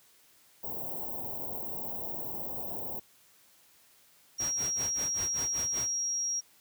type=band-stop noise; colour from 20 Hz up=white; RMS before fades=-37 dBFS; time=0.63-3 s; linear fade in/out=10 ms; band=910 to 16000 Hz; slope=48 dB/octave
type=tone; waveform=sine; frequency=5640 Hz; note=F8; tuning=16 cents sharp; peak=-29 dBFS; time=4.38-6.41 s; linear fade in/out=20 ms
type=noise with tremolo; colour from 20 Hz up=pink; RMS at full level=-39 dBFS; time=4.4-5.89 s; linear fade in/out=0 ms; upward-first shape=sine; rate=5.2 Hz; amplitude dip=100%
effects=white hiss -62 dBFS RMS until 6.6 s + high-pass 60 Hz 12 dB/octave